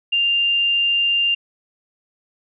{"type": "tone", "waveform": "sine", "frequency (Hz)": 2794, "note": "F7", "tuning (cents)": 0, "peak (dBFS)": -15, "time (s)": [0.12, 1.35], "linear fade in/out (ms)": 10, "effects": []}